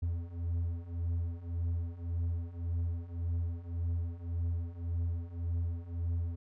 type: beating tone pair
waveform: triangle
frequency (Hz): 84 / 85.8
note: E2 / F2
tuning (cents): +33 / -30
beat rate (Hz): 1.8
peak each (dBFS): -35 / -32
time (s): 0.02-6.36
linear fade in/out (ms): 10
effects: none